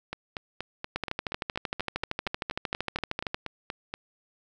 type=two click trains; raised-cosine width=0.3 ms; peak=-13 / -17 dBFS; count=32 / 17; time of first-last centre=0.96-3.345 / 0.13-3.94 s; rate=13 / 4.2 Hz; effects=none